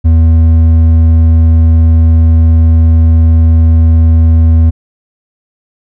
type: tone with hard clipping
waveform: sine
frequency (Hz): 81.4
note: E2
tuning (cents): -21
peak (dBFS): -4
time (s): 0.04-4.71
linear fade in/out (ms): 20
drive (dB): 5
effects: none